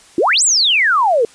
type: exponential two-way sweep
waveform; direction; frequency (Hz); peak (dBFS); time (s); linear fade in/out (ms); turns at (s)
sine; up then down; 299.4 to 8372 to 433.3; -10; 0.18-1.25; 2; 0.43
effects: white hiss -45 dBFS RMS until 1.34 s + resampled to 22050 Hz